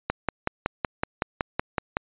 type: click train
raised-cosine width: 0.5 ms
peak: -8 dBFS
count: 11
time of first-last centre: 0.1-1.969 s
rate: 5.35 Hz
effects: resampled to 8000 Hz